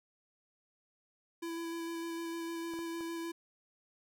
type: tone with vibrato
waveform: square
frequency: 333.8 Hz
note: E4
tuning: 22 cents sharp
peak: -38 dBFS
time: 1.42-3.32 s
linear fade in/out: 10 ms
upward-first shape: square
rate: 6.6 Hz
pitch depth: 10 cents each way
type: clicks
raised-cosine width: 1 ms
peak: -37 dBFS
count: 3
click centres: 2.737 / 2.79 / 3.008 s
effects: none